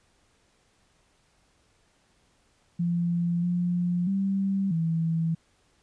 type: tone with pitch steps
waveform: sine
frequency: 172.2 / 176.2 / 194.9 / 163.8 Hz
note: F3 / F3 / G3 / E3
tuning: -24 / +16 / -10 / -11 cents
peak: -23 dBFS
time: 2.79-5.35 s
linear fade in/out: 10 ms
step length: 640 ms
effects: pink hiss -66 dBFS RMS until 5.82 s + resampled to 22050 Hz